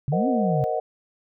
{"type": "exponential two-way sweep", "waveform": "sine", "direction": "up then down", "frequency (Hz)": [130.1, 277.2, 130.1], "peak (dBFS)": -21, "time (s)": [0.08, 0.64], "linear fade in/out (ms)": 0, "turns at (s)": 0.28}
{"type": "chord", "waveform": "sine", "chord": "C half-diminished seventh", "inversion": "third", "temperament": "equal", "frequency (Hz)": [466.2, 523.3, 622.3, 740], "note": ["Bb4", "C5", "Eb5", "Gb5"], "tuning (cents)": [0, 0, 0, 0], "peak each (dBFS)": [-28, -31, -27, -27], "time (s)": [0.12, 0.8], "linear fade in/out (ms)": 5}
{"effects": []}